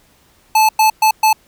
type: tone bursts at uneven times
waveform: square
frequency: 870 Hz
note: A5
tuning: 20 cents flat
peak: -9 dBFS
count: 4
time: 0.55-0.69 / 0.79-0.9 / 1.02-1.11 / 1.23-1.33 s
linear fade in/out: 5 ms
effects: pink hiss -53 dBFS RMS until 1.47 s